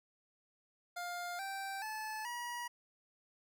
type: tone with pitch steps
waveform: 25% pulse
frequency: 704 / 781.1 / 866.7 / 961.7 Hz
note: F5 / G5 / A5 / B5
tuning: +14 / -6 / -26 / -46 cents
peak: -36 dBFS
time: 0.96-2.68 s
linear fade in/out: 10 ms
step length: 430 ms
effects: none